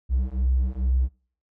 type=beating tone pair; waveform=triangle; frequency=62.7 / 65 Hz; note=B1 / C2; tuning=+27 / -11 cents; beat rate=2.3 Hz; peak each=-20 dBFS; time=0.09-1.09 s; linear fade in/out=50 ms; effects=noise-tail reverb RT60 0.5 s tail -26 dB re dry + tanh soft clip ceiling -15 dBFS